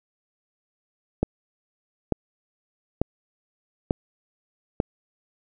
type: click train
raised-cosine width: 2 ms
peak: -7 dBFS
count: 5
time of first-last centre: 1.23-4.801 s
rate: 1.12 Hz
effects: none